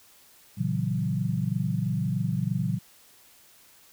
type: chord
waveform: sine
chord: F# dominant seventh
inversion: first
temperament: equal with one note detuned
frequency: 116.54 / 138.59 / 164.81 / 187.91 Hz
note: A#2 / C#3 / E3 / F#3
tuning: 0 / 0 / 0 / +27 cents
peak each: -30 dBFS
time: 0.57-2.79 s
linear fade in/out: 20 ms
effects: white hiss -56 dBFS RMS until 3.92 s